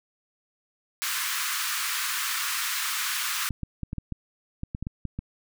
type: high-pass noise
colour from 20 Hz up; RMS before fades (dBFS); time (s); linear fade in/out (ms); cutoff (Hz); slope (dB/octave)
pink; -29; 1.02-3.49; 0; 1100; 48
type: clicks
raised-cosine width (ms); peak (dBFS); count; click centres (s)
5; -19; 12; 3.507 / 3.633 / 3.833 / 3.931 / 3.983 / 4.123 / 4.634 / 4.749 / 4.826 / 4.869 / 5.053 / 5.19
effects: none